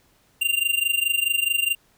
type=tone with amplitude modulation; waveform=square; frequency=2784 Hz; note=F7; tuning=6 cents flat; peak=-17 dBFS; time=0.41-1.75 s; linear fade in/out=10 ms; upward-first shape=sine; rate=24.7 Hz; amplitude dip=85%; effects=pink hiss -61 dBFS RMS until 1.97 s